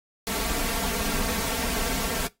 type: noise with comb filter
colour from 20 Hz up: pink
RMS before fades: -28 dBFS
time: 0.27-2.27 s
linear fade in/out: 0 ms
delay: 4.4 ms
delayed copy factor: +0.95
effects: noise-tail reverb RT60 0.2 s tail -20 dB re dry + AAC 48 kbps